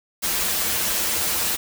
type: noise with comb filter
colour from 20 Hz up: white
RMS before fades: -23 dBFS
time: 0.22-1.57 s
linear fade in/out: 20 ms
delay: 7.3 ms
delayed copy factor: -0.95
effects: none